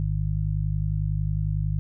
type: harmonic tone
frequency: 51 Hz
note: G#1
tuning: 31 cents flat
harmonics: 1 / 2 / 3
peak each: -27 / -27 / -27 dBFS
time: 0-1.79 s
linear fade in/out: 0 ms
effects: none